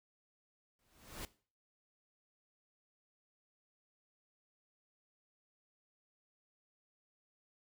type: noise with exponential growth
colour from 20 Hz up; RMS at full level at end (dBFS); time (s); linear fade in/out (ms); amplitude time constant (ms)
pink; -42; 0.79-1.25; 1; 100
effects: noise-tail reverb RT60 0.4 s tail -18 dB re dry